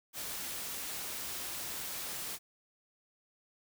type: noise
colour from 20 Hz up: white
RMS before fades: -40 dBFS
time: 0.13-2.39 s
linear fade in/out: 50 ms
effects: none